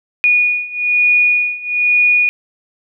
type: beating tone pair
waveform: sine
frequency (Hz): 2454 / 2455.1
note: D#7 / D#7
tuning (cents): -25 / -24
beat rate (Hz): 1.1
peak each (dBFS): -15 / -13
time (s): 0.24-2.29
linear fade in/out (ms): 0
effects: none